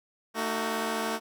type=chord; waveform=10% pulse; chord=D# diminished; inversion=second; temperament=just; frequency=224 / 311.1 / 373.4 Hz; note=A3 / D#4 / F#4; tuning=+31 / 0 / +16 cents; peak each=-22 / -28 / -27 dBFS; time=0.34-1.2 s; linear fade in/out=50 ms; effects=none